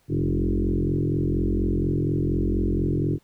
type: tone with frequency modulation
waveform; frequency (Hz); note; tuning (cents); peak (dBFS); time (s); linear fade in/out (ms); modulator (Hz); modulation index
sine; 110; A2; 0; -20; 0.08-3.19; 50; 44.2; 6
effects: pink hiss -64 dBFS RMS until 3.23 s